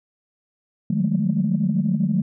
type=tone cluster; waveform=sine; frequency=152.7 / 180.1 / 188 / 208 / 220.4 Hz; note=D#3 / F#3 / F#3 / G#3 / A3; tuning=-32 / -46 / +28 / +3 / +3 cents; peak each=-24 dBFS; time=0.9-2.22 s; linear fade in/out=5 ms; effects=tanh soft clip ceiling -9 dBFS